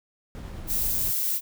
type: noise with tremolo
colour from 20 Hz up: brown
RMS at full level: -35 dBFS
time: 0.35-1.11 s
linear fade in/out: 0 ms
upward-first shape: triangle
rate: 10 Hz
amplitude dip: 25%
type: noise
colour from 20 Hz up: violet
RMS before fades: -26 dBFS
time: 0.67-1.41 s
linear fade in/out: 50 ms
effects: none